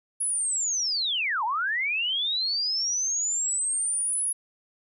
sine linear two-way sweep, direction down then up, 10548 to 830 to 10548 Hz, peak -24 dBFS, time 0.2-4.33 s, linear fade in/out 10 ms, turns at 1.44 s, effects none

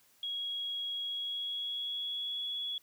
sine tone with pitch glide, 3311 to 3371 Hz, G#7 to G#7, -6 to +25 cents, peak -34 dBFS, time 0.23-2.78 s, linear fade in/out 2 ms, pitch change +31 cents, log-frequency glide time 0.99-2.46 s, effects white hiss -66 dBFS RMS until 2.82 s

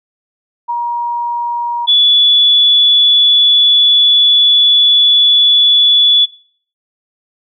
sine tone pair in turn, 950 / 3432 Hz, A#5 / A7, +33 / -44 cents, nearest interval octave + minor seventh, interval 2223 cents, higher second, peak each -13 / -6 dBFS, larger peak second, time 0.68-1.87 / 1.87-6.26 s, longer second, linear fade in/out 20 ms, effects noise-tail reverb RT60 0.5 s tail -17 dB re dry

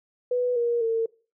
sine tone with pitch steps, 493.9 / 473.2 / 453.4 Hz, B4 / A#4 / A#4, 0 / +26 / -48 cents, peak -21 dBFS, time 0.31-1.06 s, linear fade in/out 5 ms, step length 250 ms, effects noise-tail reverb RT60 0.4 s tail -23 dB re dry

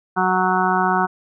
harmonic tone, 185 Hz, F#3, in tune, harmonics 1 / 2 / 4 / 5 / 6 / 7 / 8, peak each -24 / -25 / -21 / -22 / -24 / -24 / -24 dBFS, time 0.16-1.07 s, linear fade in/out 20 ms, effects none

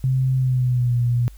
sine tone with pitch glide, 130.81 to 120.65 Hz, C3 to B2, 0 to -40 cents, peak -16 dBFS, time 0.04-1.28 s, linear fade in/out 0 ms, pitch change -140 cents, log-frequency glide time 0.36-0.96 s, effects added 50 Hz sine -39 dBFS peak until 1.37 s + white hiss -55 dBFS RMS until 1.37 s

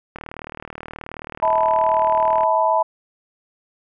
click train, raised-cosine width 0.5 ms, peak -17 dBFS, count 89, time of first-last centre 0.16-2.434 s, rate 38.7 Hz
sine chord, E suspended fourth, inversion none, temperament equal with one note detuned, 645.3 / 880 / 987.8 Hz, E5 / A5 / B5, -37 / 0 / 0 cents, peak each -19 dBFS, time 1.42-2.83 s, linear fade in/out 10 ms
effects none

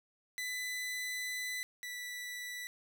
sawtooth tone pair in turn, 1999 / 1969.2 Hz, B6 / B6, +20 / -6 cents, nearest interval unison, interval 26 cents, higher first, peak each -33 / -37 dBFS, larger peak first, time 0.38-1.63 / 1.83-2.67 s, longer first, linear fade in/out 0 ms, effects none

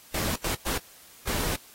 pink noise bursts at uneven times, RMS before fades -29 dBFS, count 4, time 0.14-0.36 / 0.44-0.55 / 0.66-0.78 / 1.27-1.56 s, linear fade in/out 5 ms, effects white hiss -52 dBFS RMS until 1.74 s + AAC 48 kbps

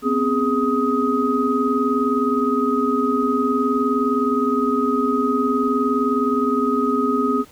sine tone cluster, 246.7 / 266.2 / 415.1 / 1256 Hz, B3 / C4 / G#4 / D#6, -2 / +30 / -1 / +16 cents, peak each -22 dBFS, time 0.02-7.45 s, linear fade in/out 50 ms, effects pink hiss -49 dBFS RMS until 7.51 s

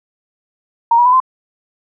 sine tone with pitch steps, 931 / 964.4 / 999 / 1034.8 Hz, A#5 / B5 / B5 / C6, -2 / -41 / +20 / -19 cents, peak -7 dBFS, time 0.91-1.202 s, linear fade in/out 5 ms, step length 73 ms, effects none

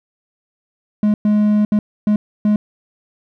triangle tone bursts at uneven times, 210 Hz, G#3, 19 cents sharp, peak -9 dBFS, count 5, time 1.03-1.14 / 1.25-1.65 / 1.72-1.79 / 2.07-2.16 / 2.45-2.56 s, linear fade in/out 2 ms, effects none

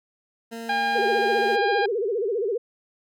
20% pulse tone, 229.3 Hz, A#3, 28 cents flat, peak -28 dBFS, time 0.51-1.57 s, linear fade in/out 20 ms
harmonic tone, 808 Hz, G#5, 48 cents flat, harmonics 1 / 2 / 3 / 4 / 5 / 6, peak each -23 / -26 / -34 / -37 / -37 / -43 dBFS, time 0.69-1.86 s, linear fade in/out 5 ms
sine tone with vibrato, 431.5 Hz, A4, 34 cents flat, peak -22 dBFS, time 0.95-2.58 s, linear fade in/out 10 ms, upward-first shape sine, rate 15 Hz, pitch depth 210 cents each way
effects none

